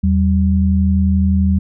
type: tone pair together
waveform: sine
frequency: 80.94 / 192.5 Hz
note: E2 / G3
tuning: -31 / -31 cents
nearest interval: octave + minor third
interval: 1500 cents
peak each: -13 / -14 dBFS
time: 0.03-1.59 s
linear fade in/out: 10 ms
effects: none